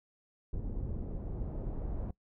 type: noise with low-pass filter sweep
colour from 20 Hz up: brown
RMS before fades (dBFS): -37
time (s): 0.53-2.11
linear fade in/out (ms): 5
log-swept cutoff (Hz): 410 to 730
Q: 0.98
effects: noise-tail reverb RT60 0.1 s tail -21 dB re dry